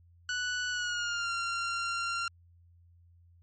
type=tone with pitch glide; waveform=sawtooth; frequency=1480 to 1380.9 Hz; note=F#6 to F6; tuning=0 to -20 cents; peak=-27 dBFS; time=0.29-2.28 s; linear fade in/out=2 ms; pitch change=-120 cents; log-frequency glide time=0.7-1.32 s; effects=added 86 Hz sine -57 dBFS peak until 3.42 s + MP3 32 kbps